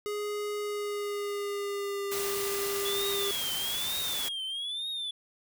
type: tone with pitch glide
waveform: square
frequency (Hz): 415.3 to 399.5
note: G#4 to G4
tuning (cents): 0 to +33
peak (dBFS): -32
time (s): 0.06-3.31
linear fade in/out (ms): 0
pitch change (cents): -67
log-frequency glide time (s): 0.6-2.08
type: noise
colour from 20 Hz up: white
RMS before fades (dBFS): -35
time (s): 2.11-4.29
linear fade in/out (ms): 10
type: tone with vibrato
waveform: triangle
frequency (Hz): 3400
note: G#7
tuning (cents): +40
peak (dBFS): -31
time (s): 2.85-5.11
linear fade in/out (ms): 5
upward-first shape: triangle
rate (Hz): 1.1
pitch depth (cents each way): 180
effects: none